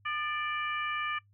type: harmonic tone with a mistuned harmonic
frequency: 587.3 Hz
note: D5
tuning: in tune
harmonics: 2 / 3 / 4 / 5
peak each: -34 / -37 / -38 / -42 dBFS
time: 0.05-1.19 s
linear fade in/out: 10 ms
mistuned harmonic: 2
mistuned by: +50 cents
effects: noise-tail reverb RT60 0.1 s tail -19 dB re dry + added 101 Hz sine -61 dBFS peak until 1.33 s